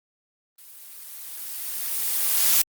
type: noise with level ramp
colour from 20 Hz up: blue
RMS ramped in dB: -47 to -17 dBFS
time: 0.58-2.62 s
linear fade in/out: 5 ms
effects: Opus 32 kbps